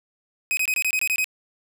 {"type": "tone bursts", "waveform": "45% pulse", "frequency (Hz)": 2520, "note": "D#7", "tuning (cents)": 21, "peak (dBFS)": -20, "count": 9, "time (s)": [0.51, 1.243], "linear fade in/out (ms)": 0, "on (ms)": 61, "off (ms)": 23, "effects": []}